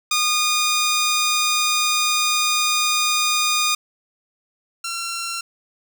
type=tone pair in turn; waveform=10% pulse; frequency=1224 / 1364 Hz; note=D#6 / F6; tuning=-29 / -41 cents; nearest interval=major second; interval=188 cents; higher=second; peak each=-9 / -17 dBFS; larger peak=first; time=0.11-3.75 / 4.84-5.41 s; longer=first; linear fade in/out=5 ms; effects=none